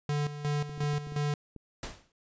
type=tone with tremolo; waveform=square; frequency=146.7 Hz; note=D3; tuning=2 cents flat; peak=-28 dBFS; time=0.09-1.34 s; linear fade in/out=2 ms; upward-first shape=square; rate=2.8 Hz; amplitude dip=70%
type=clicks; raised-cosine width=3 ms; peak=-32 dBFS; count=7; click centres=0.695 / 0.778 / 0.836 / 0.934 / 1.071 / 1.122 / 1.563 s
type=noise with exponential decay; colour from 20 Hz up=pink; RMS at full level=-35 dBFS; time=1.83-2.12 s; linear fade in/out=2 ms; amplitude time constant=62 ms
effects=resampled to 16000 Hz